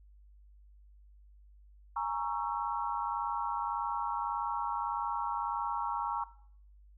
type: chord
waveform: sine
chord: A# half-diminished seventh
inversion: third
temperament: equal with one note detuned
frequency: 830.6 / 932.3 / 1108.7 / 1337.7 Hz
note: G#5 / A#5 / C#6 / E6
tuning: 0 / 0 / 0 / +25 cents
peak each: -38 / -34 / -37 / -40 dBFS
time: 1.96-6.24 s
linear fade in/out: 5 ms
effects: noise-tail reverb RT60 0.6 s tail -18 dB re dry + added 50 Hz sine -55 dBFS peak until 6.97 s